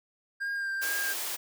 triangle tone with vibrato, 1600 Hz, G6, 35 cents sharp, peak -28 dBFS, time 0.4-1.14 s, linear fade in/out 20 ms, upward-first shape sine, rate 2.2 Hz, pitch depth 22 cents each way
white high-pass noise, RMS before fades -34 dBFS, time 0.81-1.37 s, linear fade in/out 20 ms, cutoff 320 Hz, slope 24 dB/octave
effects none

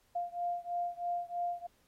sine beating tone pair, 698.5 / 701.6 Hz, F5 / F5, 0 / +8 cents, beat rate 3.1 Hz, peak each -36 / -37 dBFS, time 0.15-1.67 s, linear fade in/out 10 ms, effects pink hiss -71 dBFS RMS until 1.87 s + AAC 48 kbps

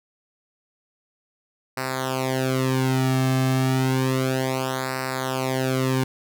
sawtooth tone with flanger, 130.81 Hz, C3, in tune, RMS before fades -23 dBFS, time 1.77-6.04 s, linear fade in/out 5 ms, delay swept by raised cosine 0.3 to 2.1 ms, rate 0.31 Hz, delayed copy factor -0.9, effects none

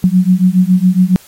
sine beating tone pair, 180 / 187.2 Hz, F#3 / F#3, -47 / +20 cents, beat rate 7.2 Hz, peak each -10 dBFS, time 0.04-1.16 s, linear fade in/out 0 ms, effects white hiss -42 dBFS RMS until 1.27 s + AAC 48 kbps

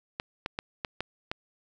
clicks, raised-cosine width 0.3 ms, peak -15 dBFS, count 6, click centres 0.199 / 0.461 / 0.589 / 0.848 / 1.006 / 1.315 s, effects none

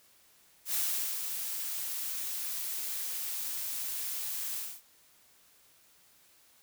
blue noise with ADSR envelope, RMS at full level -30 dBFS, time 0.65-4.82 s, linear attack 93 ms, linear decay 440 ms, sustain -6 dB, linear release 250 ms, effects white hiss -63 dBFS RMS until 6.62 s

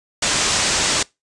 white low-pass noise, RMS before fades -19 dBFS, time 0.22-1.03 s, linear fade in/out 5 ms, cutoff 8300 Hz, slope 48 dB/octave, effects noise-tail reverb RT60 0.2 s tail -23 dB re dry + resampled to 24000 Hz

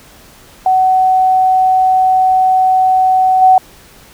sine tone with level steps, 750 Hz, F#5, 23 cents sharp, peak -7 / -3 dBFS, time 0.66-3.58 s, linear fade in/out 2 ms, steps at 3.41 s, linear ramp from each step 20 ms, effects pink hiss -41 dBFS RMS until 4.13 s

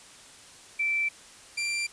sine / sawtooth tone pair in turn, 2333 / 2363 Hz, D7 / D7, -12 / +10 cents, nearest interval unison, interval 22 cents, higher second, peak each -24 dBFS, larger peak neither, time 0.79-1.09 / 1.57-1.87 s, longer neither, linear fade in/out 10 ms, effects white hiss -50 dBFS RMS until 1.92 s + resampled to 22050 Hz

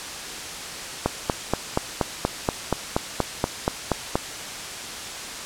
click train, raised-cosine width 1 ms, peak -5 dBFS, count 14, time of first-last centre 1.06-4.155 s, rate 4.2 Hz, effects white hiss -33 dBFS RMS until 5.45 s + low-pass 8000 Hz 12 dB/octave

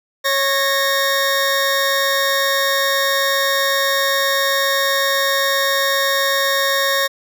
20% pulse tone pair together, 550 / 1847.7 Hz, C#5 / A#6, -14 / -16 cents, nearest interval octave + major sixth, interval 2098 cents, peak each -13 dBFS, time 0.24-7.08 s, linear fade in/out 20 ms, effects none

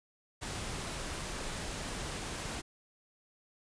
pink noise, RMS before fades -39 dBFS, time 0.41-2.62 s, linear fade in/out 20 ms, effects resampled to 22050 Hz

